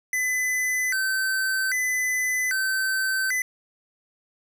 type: tone with vibrato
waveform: square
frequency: 1760 Hz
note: A6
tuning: in tune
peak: -23 dBFS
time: 0.13-3.42 s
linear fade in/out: 2 ms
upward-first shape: square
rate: 0.63 Hz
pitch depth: 230 cents each way
effects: none